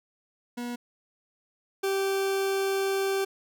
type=tone pair in turn; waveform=40% pulse; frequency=241.6 / 389.5 Hz; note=B3 / G4; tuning=-38 / -11 cents; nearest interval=minor sixth; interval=827 cents; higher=second; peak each=-31 / -24 dBFS; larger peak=second; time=0.57-0.76 / 1.83-3.25 s; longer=second; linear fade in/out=10 ms; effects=none